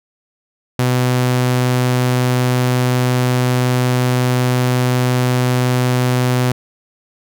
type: tone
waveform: sawtooth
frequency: 125.5 Hz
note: B2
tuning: 28 cents sharp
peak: -9 dBFS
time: 0.79-6.52 s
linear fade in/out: 2 ms
effects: none